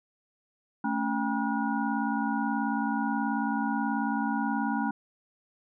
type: tone cluster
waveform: sine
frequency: 220.1 / 278.6 / 800 / 962 / 1446 Hz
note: A3 / C#4 / G5 / B5 / F#6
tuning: +1 / +9 / +35 / -46 / -40 cents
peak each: -30 / -31 / -34 / -34 / -36 dBFS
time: 0.84-4.91 s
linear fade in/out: 5 ms
effects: none